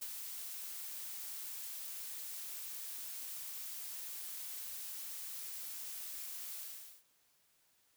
blue noise with ADSR envelope, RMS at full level -41 dBFS, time 0.01-7.04 s, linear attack 13 ms, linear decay 48 ms, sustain -4 dB, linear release 450 ms, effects white hiss -73 dBFS RMS until 7.96 s

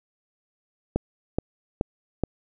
click train, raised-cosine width 2 ms, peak -9 dBFS, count 4, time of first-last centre 0.96-2.237 s, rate 2.35 Hz, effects none

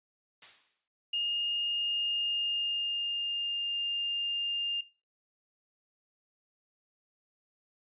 blue noise with exponential decay, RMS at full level -39 dBFS, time 0.42-0.88 s, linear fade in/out 2 ms, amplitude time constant 100 ms
sine tone with pitch glide, 2837 to 2808 Hz, F7 to F7, +27 to +9 cents, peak -29 dBFS, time 1.13-4.81 s, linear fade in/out 5 ms, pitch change -18 cents, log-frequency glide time 1.66-3.77 s
effects noise-tail reverb RT60 0.3 s tail -18 dB re dry + resampled to 8000 Hz

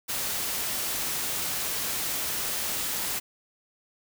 white noise, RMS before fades -30 dBFS, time 0.08-3.2 s, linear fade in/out 20 ms, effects none

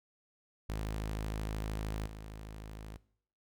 sawtooth tone with level steps, 53.1 Hz, G#1, 39 cents sharp, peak -31 / -40 dBFS, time 0.69-2.97 s, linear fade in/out 5 ms, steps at 2.06 s, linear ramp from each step 5 ms, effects noise-tail reverb RT60 0.6 s tail -20 dB re dry

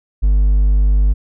triangle tone with hard clipping, 50 Hz, G1, 35 cents sharp, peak -10 dBFS, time 0.22-1.14 s, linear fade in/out 20 ms, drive 5 dB, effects none

